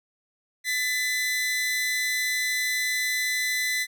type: tone pair together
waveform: sawtooth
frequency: 1759.9 / 2011 Hz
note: A6 / B6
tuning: 0 / +31 cents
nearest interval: major second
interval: 231 cents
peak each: -31 / -21 dBFS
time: 0.64-3.87 s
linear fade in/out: 50 ms
effects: none